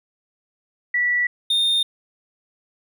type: tone pair in turn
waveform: sine / triangle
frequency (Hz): 1950 / 3649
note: B6 / A#7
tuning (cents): -23 / -38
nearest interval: major seventh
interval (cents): 1085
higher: second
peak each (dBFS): -17 / -15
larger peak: second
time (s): 0.94-1.27 / 1.5-1.83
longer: neither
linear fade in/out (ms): 5
effects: none